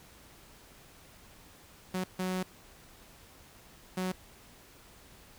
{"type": "tone bursts at uneven times", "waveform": "sawtooth", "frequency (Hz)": 185, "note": "F#3", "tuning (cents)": 0, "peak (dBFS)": -27, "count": 3, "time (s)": [[1.94, 2.04], [2.19, 2.43], [3.97, 4.12]], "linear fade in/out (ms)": 5, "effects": ["pink hiss -56 dBFS RMS until 5.38 s"]}